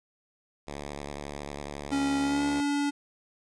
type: tone with vibrato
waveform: 5% pulse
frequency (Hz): 72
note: D2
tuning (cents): -34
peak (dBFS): -25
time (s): 0.67-2.61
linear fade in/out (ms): 10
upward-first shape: square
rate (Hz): 10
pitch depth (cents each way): 40
type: tone with pitch glide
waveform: square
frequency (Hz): 277.2 to 286.5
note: C#4 to D4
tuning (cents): 0 to -43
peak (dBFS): -26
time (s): 1.91-2.91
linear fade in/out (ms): 20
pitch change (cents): +57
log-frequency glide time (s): 2.21-2.43
effects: resampled to 22050 Hz + 10-bit